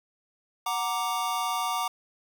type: chord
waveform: square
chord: Gb augmented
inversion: none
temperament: equal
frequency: 740 / 932.3 / 1174.7 Hz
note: Gb5 / Bb5 / D6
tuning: 0 / 0 / 0 cents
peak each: -33 / -32 / -31 dBFS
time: 0.66-1.88 s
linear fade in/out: 5 ms
effects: none